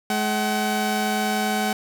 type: tone pair together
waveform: sawtooth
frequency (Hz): 212 / 756.8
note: G#3 / F#5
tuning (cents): +36 / +39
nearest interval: octave + minor seventh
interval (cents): 2203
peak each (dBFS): -20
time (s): 0.1-1.73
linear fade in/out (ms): 2
effects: none